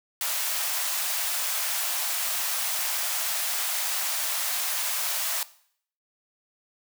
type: high-pass noise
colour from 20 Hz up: white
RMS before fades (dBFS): -28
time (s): 0.21-5.43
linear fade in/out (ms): 2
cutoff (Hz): 590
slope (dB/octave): 48
effects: noise-tail reverb RT60 0.6 s tail -18 dB re dry